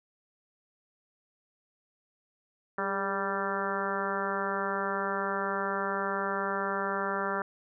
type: harmonic tone with a mistuned harmonic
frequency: 195.8 Hz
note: G3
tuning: 2 cents flat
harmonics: 1 / 2 / 3 / 4 / 5 / 6 / 7 / 8 / 9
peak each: -39 / -36 / -37 / -39 / -37 / -37 / -35 / -39 / -40 dBFS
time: 2.78-7.42 s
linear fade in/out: 2 ms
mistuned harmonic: 2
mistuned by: +40 cents
effects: none